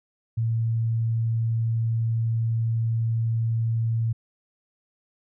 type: tone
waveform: sine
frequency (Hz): 114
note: A#2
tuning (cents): -38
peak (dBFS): -21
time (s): 0.37-4.13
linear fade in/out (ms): 10
effects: none